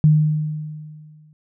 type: tone with exponential decay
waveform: sine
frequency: 153.1 Hz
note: D#3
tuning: 28 cents flat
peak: -8 dBFS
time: 0.04-1.33 s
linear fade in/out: 0 ms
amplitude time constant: 280 ms
effects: none